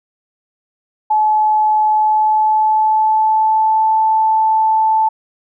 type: tone with pitch glide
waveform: sine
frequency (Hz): 858 to 877.5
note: A5 to A5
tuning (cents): -44 to -5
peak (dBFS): -10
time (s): 1.1-5.09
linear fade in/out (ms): 10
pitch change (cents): +39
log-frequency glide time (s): 1.9-3.93
effects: none